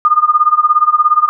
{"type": "tone with tremolo", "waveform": "sine", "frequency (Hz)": 1220, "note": "D#6", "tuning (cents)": -34, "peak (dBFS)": -4, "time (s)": [0.05, 1.29], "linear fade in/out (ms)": 0, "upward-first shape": "sine", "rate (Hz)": 17, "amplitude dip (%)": 90, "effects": []}